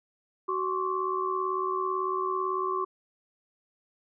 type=tone cluster; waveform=sine; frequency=375.3 / 1063 / 1141 Hz; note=F#4 / C6 / C#6; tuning=+25 / +27 / +50 cents; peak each=-31 dBFS; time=0.48-2.85 s; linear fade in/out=10 ms; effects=none